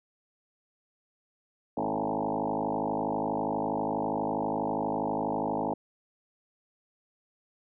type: tone with frequency modulation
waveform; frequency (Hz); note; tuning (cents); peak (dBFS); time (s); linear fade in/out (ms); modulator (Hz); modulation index
sine; 554.4; C#5; 0; -27; 1.77-5.74; 5; 52.3; 6.9
effects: none